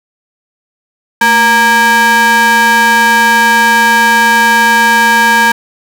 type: ring-modulated tone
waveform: square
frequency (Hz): 352.4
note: F4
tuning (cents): +16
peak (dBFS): -3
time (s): 1.21-5.52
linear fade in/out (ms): 5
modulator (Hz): 1280
effects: none